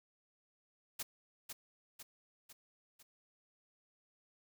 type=noise with echo; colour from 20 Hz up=white; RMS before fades=-40 dBFS; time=0.99-1.03 s; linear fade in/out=10 ms; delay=500 ms; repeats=4; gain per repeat=-5 dB; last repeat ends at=3.03 s; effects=none